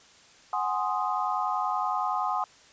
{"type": "chord", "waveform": "sine", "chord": "Ab dominant seventh", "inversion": "third", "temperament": "equal", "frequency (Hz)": [740, 830.6, 1046.5, 1244.5], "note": ["Gb5", "Ab5", "C6", "Eb6"], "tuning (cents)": [0, 0, 0, 0], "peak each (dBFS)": -31, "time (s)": [0.53, 2.44], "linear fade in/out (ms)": 2, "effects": ["white hiss -55 dBFS RMS until 2.72 s", "resampled to 16000 Hz"]}